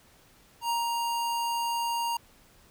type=tone with ADSR envelope; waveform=square; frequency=936 Hz; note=A#5; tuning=7 cents sharp; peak=-26 dBFS; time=0.61-2.17 s; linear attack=84 ms; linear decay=160 ms; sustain=-2 dB; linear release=4 ms; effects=pink hiss -59 dBFS RMS until 2.7 s